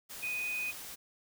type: tone in noise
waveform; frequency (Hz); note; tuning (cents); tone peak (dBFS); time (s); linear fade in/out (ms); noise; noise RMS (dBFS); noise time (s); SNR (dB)
sine; 2489; D#7; 0; -33; 0.22-0.72; 20; white; -45; 0.09-0.96; +9
effects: none